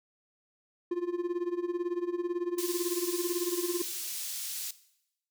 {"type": "tone with tremolo", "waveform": "triangle", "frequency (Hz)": 350.6, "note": "F4", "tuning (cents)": 7, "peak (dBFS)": -24, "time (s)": [0.91, 3.82], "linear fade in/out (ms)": 5, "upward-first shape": "sine", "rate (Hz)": 18, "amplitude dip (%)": 85}
{"type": "high-pass noise", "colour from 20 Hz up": "pink", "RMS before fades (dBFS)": -37, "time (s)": [2.58, 4.71], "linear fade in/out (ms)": 5, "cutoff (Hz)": 5000, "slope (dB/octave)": 12}
{"effects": ["noise-tail reverb RT60 0.8 s tail -17 dB re dry"]}